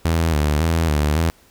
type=tone with vibrato; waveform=sawtooth; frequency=78.3 Hz; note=D#2; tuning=11 cents sharp; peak=-12 dBFS; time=0.05-1.3 s; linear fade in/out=0 ms; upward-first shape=square; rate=1.8 Hz; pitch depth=85 cents each way; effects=pink hiss -53 dBFS RMS until 1.5 s